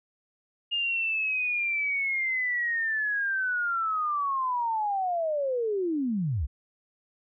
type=linear sweep; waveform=sine; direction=down; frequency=2838 to 55 Hz; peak=-25 dBFS; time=0.71-6.47 s; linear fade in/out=20 ms; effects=none